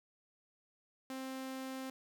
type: tone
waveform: sawtooth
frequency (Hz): 263.2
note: C4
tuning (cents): +10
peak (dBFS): -37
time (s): 1.1-1.9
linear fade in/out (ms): 2
effects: 12-bit